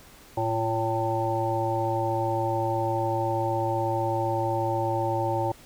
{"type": "harmonic tone with a mistuned harmonic", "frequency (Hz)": 112, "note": "A2", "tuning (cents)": 31, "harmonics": [1, 3, 5, 7, 8], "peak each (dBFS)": [-30, -30, -30, -30, -30], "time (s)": [0.37, 5.52], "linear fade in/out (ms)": 5, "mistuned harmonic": 3, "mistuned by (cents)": 40, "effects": ["pink hiss -51 dBFS RMS until 5.65 s"]}